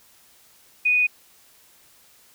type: tone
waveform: sine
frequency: 2479 Hz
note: D#7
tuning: 7 cents flat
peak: -16 dBFS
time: 0.85-1.07 s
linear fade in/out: 10 ms
effects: white hiss -55 dBFS RMS until 2.34 s